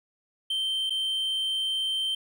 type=tone with dropouts; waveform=triangle; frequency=3121 Hz; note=G7; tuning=8 cents flat; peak=-24 dBFS; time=0.5-2.15 s; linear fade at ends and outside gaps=5 ms; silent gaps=0.897-0.904 s; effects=none